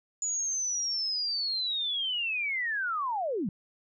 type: linear sweep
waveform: sine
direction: down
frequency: 6930 to 160 Hz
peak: -28 dBFS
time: 0.22-3.49 s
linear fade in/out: 2 ms
effects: none